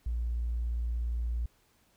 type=tone; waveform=triangle; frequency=58.6 Hz; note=A#1; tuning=10 cents sharp; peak=-25 dBFS; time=0.06-1.46 s; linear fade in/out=5 ms; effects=tanh soft clip ceiling -27 dBFS + pink hiss -68 dBFS RMS until 1.96 s